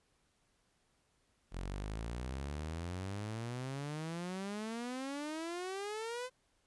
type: exponential sweep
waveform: sawtooth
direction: up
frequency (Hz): 42.95 to 515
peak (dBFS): -35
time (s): 1.51-6.3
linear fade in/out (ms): 50
effects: pink hiss -75 dBFS RMS until 6.66 s + resampled to 24000 Hz